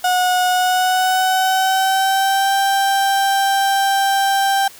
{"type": "tone with pitch glide", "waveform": "35% pulse", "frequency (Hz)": [729, 785.8], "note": ["F#5", "G5"], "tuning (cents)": [-26, 4], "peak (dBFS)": -12, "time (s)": [0.04, 4.68], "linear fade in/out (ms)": 5, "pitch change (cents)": 130, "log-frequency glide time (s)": [0.49, 2.55], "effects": ["white hiss -41 dBFS RMS until 4.79 s"]}